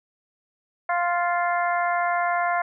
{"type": "harmonic tone", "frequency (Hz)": 349.2, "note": "F4", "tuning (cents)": 0, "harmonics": [2, 3, 4, 5, 6], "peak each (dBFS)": [-23, -27, -29, -31, -33], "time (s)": [0.89, 2.62], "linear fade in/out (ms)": 5, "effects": []}